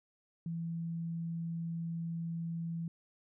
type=tone; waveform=sine; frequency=166.7 Hz; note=E3; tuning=20 cents sharp; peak=-35 dBFS; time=0.46-2.88 s; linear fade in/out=2 ms; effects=none